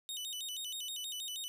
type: tone with vibrato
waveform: sawtooth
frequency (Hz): 3330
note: G#7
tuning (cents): +4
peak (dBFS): -36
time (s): 0.09-1.48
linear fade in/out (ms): 0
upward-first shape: square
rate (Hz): 6.3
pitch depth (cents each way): 190
effects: none